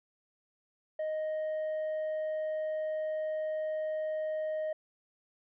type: tone with tanh clipping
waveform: sine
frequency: 622.3 Hz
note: D#5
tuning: in tune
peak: -32 dBFS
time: 0.99-4.73 s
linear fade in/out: 5 ms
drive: 3 dB
effects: none

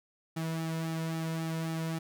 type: tone with flanger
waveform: sawtooth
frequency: 162.4 Hz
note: E3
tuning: 26 cents flat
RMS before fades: -34 dBFS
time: 0.36-1.99 s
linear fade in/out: 10 ms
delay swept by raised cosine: 1.9 to 2.58 ms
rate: 3.7 Hz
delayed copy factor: -0.65
effects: none

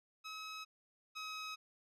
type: tone pair in turn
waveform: 15% pulse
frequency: 1280 / 1271.9 Hz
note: D#6 / D#6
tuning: +49 / +38 cents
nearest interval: unison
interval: 11 cents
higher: first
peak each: -38 / -36 dBFS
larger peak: second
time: 0.24-0.65 / 1.15-1.56 s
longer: neither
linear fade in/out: 20 ms
effects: low-pass 8000 Hz 12 dB/octave

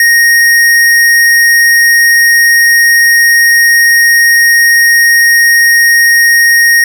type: tone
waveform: square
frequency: 1864.7 Hz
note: A#6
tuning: in tune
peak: -4 dBFS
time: 0-6.84 s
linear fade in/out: 2 ms
effects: none

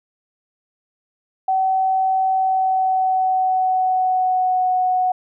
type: tone with pitch glide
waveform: sine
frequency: 760 to 737.5 Hz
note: F#5 to F#5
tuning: +46 to -6 cents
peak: -15 dBFS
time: 1.48-5.12 s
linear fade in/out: 5 ms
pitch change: -52 cents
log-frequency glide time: 2.34-4.72 s
effects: none

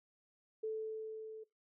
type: tone with level ramp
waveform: sine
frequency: 438.2 Hz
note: A4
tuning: 7 cents flat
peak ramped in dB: -35 to -46 dBFS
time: 0.63-1.44 s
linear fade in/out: 10 ms
effects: noise-tail reverb RT60 0.2 s tail -21 dB re dry

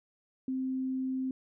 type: tone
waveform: sine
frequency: 261 Hz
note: C4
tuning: 4 cents flat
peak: -30 dBFS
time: 0.48-1.31 s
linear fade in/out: 2 ms
effects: none

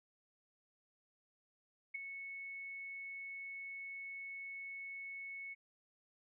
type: tone with ADSR envelope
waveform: sine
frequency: 2206 Hz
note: C#7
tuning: 9 cents flat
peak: -36 dBFS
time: 1.94-5.55 s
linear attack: 12 ms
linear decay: 10 ms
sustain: -8 dB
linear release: 24 ms
effects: none

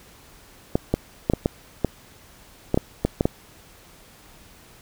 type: clicks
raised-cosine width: 2 ms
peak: -5 dBFS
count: 11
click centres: 0.755 / 0.94 / 1.299 / 1.336 / 1.459 / 1.847 / 2.744 / 2.775 / 3.05 / 3.209 / 3.255 s
effects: pink hiss -50 dBFS RMS until 4.81 s

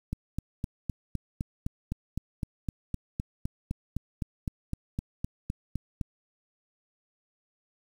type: click train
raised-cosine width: 5 ms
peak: -18 dBFS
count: 24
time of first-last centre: 0.13-6.012 s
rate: 3.91 Hz
effects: 8-bit

